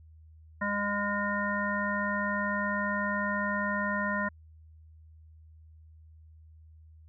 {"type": "harmonic tone", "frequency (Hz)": 203.9, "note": "G#3", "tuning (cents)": -32, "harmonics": [1, 3, 5, 7, 9], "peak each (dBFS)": [-33, -36, -34, -35, -33], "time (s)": [0.61, 4.29], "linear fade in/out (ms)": 10, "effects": ["added 79 Hz sine -51 dBFS peak until 7.08 s"]}